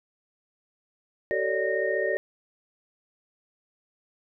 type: tone cluster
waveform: sine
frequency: 382.6 / 449.5 / 563 / 598 / 1848 Hz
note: G4 / A4 / C#5 / D5 / A#6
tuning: -42 / +37 / +27 / +31 / -16 cents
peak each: -30 dBFS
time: 1.31-2.17 s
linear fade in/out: 0 ms
effects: none